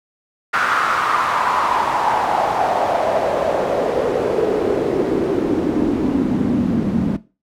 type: noise with band-pass filter sweep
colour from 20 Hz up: pink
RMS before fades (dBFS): -18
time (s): 0.53-7.17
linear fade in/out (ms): 10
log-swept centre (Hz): 1400 to 200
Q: 4.2
effects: noise-tail reverb RT60 0.3 s tail -17 dB re dry